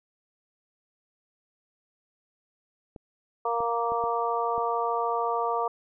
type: clicks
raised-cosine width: 2 ms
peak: -28 dBFS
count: 5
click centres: 2.962 / 3.605 / 3.92 / 4.039 / 4.58 s
type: harmonic tone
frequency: 233.5 Hz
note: A#3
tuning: 3 cents sharp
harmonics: 2 / 3 / 4 / 5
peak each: -30 / -30 / -30 / -30 dBFS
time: 3.45-5.68 s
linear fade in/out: 5 ms
effects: none